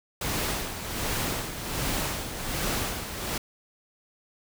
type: noise with tremolo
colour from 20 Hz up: pink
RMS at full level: -28 dBFS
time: 0.21-3.38 s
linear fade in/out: 5 ms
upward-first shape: sine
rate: 1.3 Hz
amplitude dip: 60%
effects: none